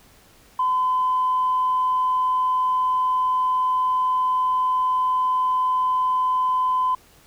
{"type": "tone", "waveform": "sine", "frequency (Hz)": 1017, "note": "C6", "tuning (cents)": -50, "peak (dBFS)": -17, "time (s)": [0.59, 6.95], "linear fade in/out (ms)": 5, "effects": ["tanh soft clip ceiling -13 dBFS", "pink hiss -53 dBFS RMS until 7.26 s"]}